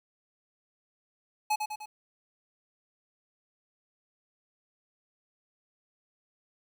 square tone with echo, 851 Hz, G#5, 42 cents sharp, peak -25 dBFS, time 1.5-1.56 s, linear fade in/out 10 ms, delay 100 ms, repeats 3, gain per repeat -5 dB, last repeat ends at 1.86 s, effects 10-bit

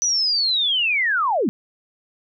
sine linear sweep, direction down, 5990 to 179 Hz, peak -17 dBFS, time 0.02-1.49 s, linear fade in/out 0 ms, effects none

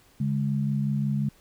sine tone pair together, 142.12 / 207.7 Hz, C#3 / G#3, +44 / 0 cents, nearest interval perfect fifth, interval 656 cents, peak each -25 / -27 dBFS, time 0.2-1.29 s, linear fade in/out 5 ms, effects pink hiss -59 dBFS RMS until 1.4 s

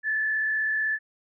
sine tone with frequency modulation, 1741 Hz, A6, 19 cents flat, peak -23 dBFS, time 0.03-0.99 s, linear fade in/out 50 ms, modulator 44.1 Hz, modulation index 0.64, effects none

